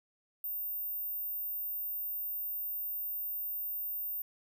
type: tone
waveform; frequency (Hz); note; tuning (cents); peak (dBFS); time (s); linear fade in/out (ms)
sine; 14610; A#9; -36; -34; 0.44-4.22; 2
effects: none